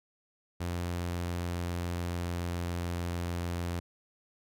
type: tone with pitch glide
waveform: sawtooth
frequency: 87.31 to 86.71 Hz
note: F2 to F2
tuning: 0 to -12 cents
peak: -28 dBFS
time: 0.6-3.8 s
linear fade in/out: 10 ms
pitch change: -12 cents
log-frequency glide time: 0.97-3.57 s
effects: none